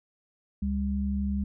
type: tone pair together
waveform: sine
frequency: 70.89 / 200.5 Hz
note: C#2 / G3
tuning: +39 / +39 cents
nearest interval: octave + tritone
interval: 1800 cents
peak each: -29 / -28 dBFS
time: 0.62-1.44 s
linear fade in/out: 5 ms
effects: none